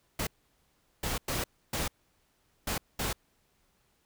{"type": "noise bursts at uneven times", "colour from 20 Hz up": "pink", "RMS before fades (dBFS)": -32, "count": 6, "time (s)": [[0.19, 0.27], [1.03, 1.18], [1.28, 1.44], [1.73, 1.88], [2.67, 2.78], [2.99, 3.13]], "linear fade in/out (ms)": 5, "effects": ["pink hiss -71 dBFS RMS until 4.05 s"]}